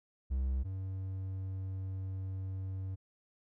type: tone pair in turn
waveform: triangle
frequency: 65.5 / 95.08 Hz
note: C2 / F#2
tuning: +2 / +48 cents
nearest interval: tritone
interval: 646 cents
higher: second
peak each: -28 / -34 dBFS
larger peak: first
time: 0.3-0.64 / 0.64-2.96 s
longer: second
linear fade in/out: 20 ms
effects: none